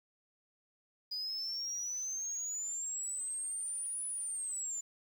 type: exponential two-way sweep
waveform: sine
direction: up then down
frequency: 4913 to 9970 to 7050 Hz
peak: -34 dBFS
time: 1.11-4.81 s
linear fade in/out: 10 ms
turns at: 4.07 s
effects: tanh soft clip ceiling -34 dBFS + 10-bit